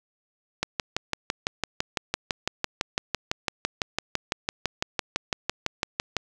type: click train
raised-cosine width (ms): 0.2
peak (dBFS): -7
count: 34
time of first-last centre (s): 0.63-6.167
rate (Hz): 5.96
effects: none